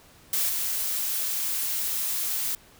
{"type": "noise with level steps", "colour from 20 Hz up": "blue", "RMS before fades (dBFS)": [-25, -28], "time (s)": [0.33, 2.55], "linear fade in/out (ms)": 2, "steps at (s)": 0.49, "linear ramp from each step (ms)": 2, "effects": ["pink hiss -54 dBFS RMS until 2.79 s"]}